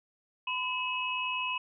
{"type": "tone cluster", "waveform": "sine", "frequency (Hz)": [1009, 2578, 2907], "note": ["B5", "E7", "F#7"], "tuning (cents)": [37, -39, -31], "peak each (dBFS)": [-34, -33, -37], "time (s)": [0.47, 1.58], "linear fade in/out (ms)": 5, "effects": []}